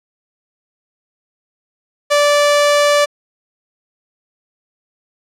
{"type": "tone", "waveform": "sawtooth", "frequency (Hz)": 583, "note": "D5", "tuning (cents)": -13, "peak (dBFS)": -6, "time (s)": [2.1, 3.06], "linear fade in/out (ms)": 20, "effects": ["low-pass 9000 Hz 12 dB/octave"]}